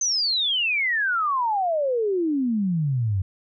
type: exponential sweep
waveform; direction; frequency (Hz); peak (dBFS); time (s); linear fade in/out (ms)
sine; down; 6300 to 90.9; -20; 0.01-3.22; 5
effects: none